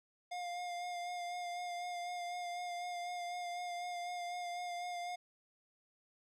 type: tone with vibrato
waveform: square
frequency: 707 Hz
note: F5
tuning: 21 cents sharp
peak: -40 dBFS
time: 0.31-5.16 s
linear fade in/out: 10 ms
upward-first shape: sine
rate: 4 Hz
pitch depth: 21 cents each way
effects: low-pass 8000 Hz 12 dB/octave + 13-bit